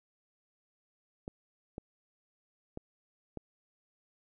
clicks, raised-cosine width 2 ms, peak -26 dBFS, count 4, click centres 1.279 / 1.781 / 2.774 / 3.373 s, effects none

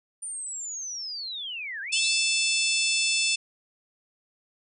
sine linear two-way sweep, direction down then up, 9230 to 1542 to 5540 Hz, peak -32 dBFS, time 0.22-2.22 s, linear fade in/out 10 ms, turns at 1.81 s
harmonic tone, 880 Hz, A5, in tune, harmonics 3 / 4 / 5 / 6 / 7 / 8 / 9 / 10, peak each -26 / -30 / -33 / -29 / -36 / -34 / -34 / -34 dBFS, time 1.92-3.36 s, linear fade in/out 10 ms
effects none

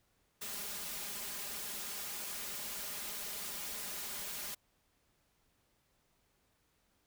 white noise with comb filter, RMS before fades -42 dBFS, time 0.41-4.55 s, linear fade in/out 10 ms, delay 4.9 ms, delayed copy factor +0.75, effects pink hiss -75 dBFS RMS until 7.06 s

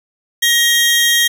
sawtooth tone pair together, 1889 / 3223 Hz, A#6 / G7, +22 / +47 cents, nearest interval major sixth, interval 925 cents, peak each -10 dBFS, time 0.42-1.28 s, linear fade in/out 10 ms, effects none

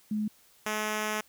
sine / 5% pulse tone pair in turn, 212.4 / 213.9 Hz, G#3 / A3, +39 / -49 cents, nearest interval unison, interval 12 cents, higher second, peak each -27 / -18 dBFS, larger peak second, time 0.11-0.28 / 0.66-1.21 s, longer second, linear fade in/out 5 ms, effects white hiss -61 dBFS RMS until 1.28 s

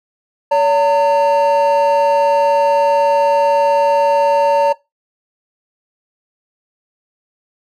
triangle tone pair together, 569.1 / 909 Hz, C#5 / A#5, +45 / -44 cents, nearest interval minor sixth, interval 811 cents, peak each -10 dBFS, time 0.51-4.73 s, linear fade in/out 10 ms, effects noise-tail reverb RT60 0.2 s tail -20 dB re dry + tanh soft clip ceiling -2 dBFS

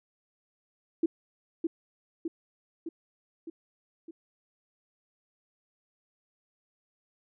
sine tone with echo, 329.6 Hz, E4, in tune, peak -21 dBFS, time 1.03-1.06 s, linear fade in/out 5 ms, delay 610 ms, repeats 5, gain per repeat -4 dB, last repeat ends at 4.11 s, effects none

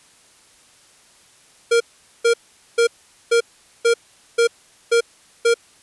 square tone bursts, 467 Hz, A#4, 3 cents sharp, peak -13 dBFS, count 8, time 1.71-5.542 s, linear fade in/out 10 ms, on 94 ms, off 440 ms, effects white hiss -52 dBFS RMS until 5.82 s + resampled to 24000 Hz

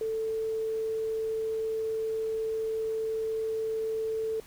sine tone, 442.7 Hz, A4, 11 cents sharp, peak -28 dBFS, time 0.01-4.4 s, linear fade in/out 2 ms, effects pink hiss -53 dBFS RMS until 4.46 s

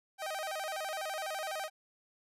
sawtooth tone with vibrato, 698.5 Hz, F5, in tune, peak -32 dBFS, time 0.18-1.7 s, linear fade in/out 50 ms, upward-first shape square, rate 12 Hz, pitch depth 190 cents each way, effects resampled to 32000 Hz

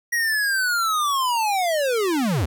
square linear sweep, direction down, 1910 to 66 Hz, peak -20 dBFS, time 0.12-2.46 s, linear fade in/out 10 ms, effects none

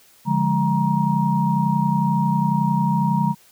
sine tone cluster, 145.6 / 176 / 207.7 / 943 Hz, D3 / F3 / G#3 / A#5, -15 / +14 / 0 / +20 cents, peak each -22 dBFS, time 0.25-3.35 s, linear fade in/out 50 ms, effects white hiss -53 dBFS RMS until 3.51 s

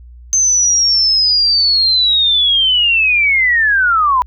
sine linear sweep, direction down, 6272 to 970 Hz, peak -9 dBFS, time 0.33-4.22 s, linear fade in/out 0 ms, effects added 60 Hz sine -34 dBFS peak until 4.26 s

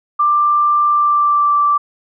sine tone with pitch glide, 1183 to 1168.1 Hz, D6 to D6, +12 to -10 cents, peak -10 dBFS, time 0.19-1.78 s, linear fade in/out 10 ms, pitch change -22 cents, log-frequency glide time 0.86-1.57 s, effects none

